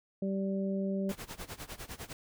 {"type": "harmonic tone", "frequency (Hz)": 194.4, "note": "G3", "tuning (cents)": -14, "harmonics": [1, 2, 3], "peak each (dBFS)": [-31, -38, -39], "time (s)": [0.22, 1.12], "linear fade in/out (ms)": 5}
{"type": "noise with tremolo", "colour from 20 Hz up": "pink", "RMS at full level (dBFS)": -41, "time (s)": [1.09, 2.13], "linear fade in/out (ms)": 2, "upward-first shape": "sine", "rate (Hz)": 9.9, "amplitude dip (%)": 90}
{"effects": []}